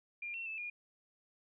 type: tone with pitch steps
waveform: sine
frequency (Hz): 2400 / 2712 / 2627 / 2428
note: D7 / E7 / E7 / D#7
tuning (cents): +37 / +49 / -7 / -43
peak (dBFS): -39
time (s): 0.22-0.7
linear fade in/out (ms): 5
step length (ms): 120
effects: none